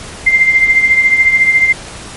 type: tone with tremolo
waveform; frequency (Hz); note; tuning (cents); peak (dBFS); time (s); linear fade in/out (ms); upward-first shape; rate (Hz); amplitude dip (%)
sine; 2093; C7; 0; -3; 0.26-1.73; 10; triangle; 14; 70
effects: pink hiss -29 dBFS RMS until 2.16 s + MP3 48 kbps